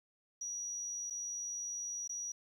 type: tone with dropouts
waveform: sine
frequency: 5800 Hz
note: F#8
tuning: 35 cents flat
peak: -38 dBFS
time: 0.41-2.32 s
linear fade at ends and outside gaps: 5 ms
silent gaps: 1.1-1.106 / 2.077-2.093 s
effects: 11-bit